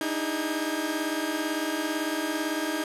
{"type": "tone cluster", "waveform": "sawtooth", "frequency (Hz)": [300.3, 318.2, 409.2, 1617], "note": ["D4", "D#4", "G#4", "G#6"], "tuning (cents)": [39, 39, -26, -47], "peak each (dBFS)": [-28, -26, -34, -32], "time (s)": [0.01, 2.84], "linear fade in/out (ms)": 2, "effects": ["resampled to 32000 Hz", "9-bit"]}